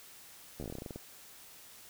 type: slowing click train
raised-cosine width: 2 ms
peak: -28 dBFS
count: 14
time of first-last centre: 0.6-0.96 s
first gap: 12 ms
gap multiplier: 1.13
effects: white hiss -54 dBFS RMS until 1.89 s